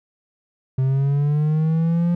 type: linear sweep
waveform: triangle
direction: up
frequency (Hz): 130 to 174.61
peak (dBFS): -14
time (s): 0.78-2.15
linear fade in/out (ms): 5
effects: none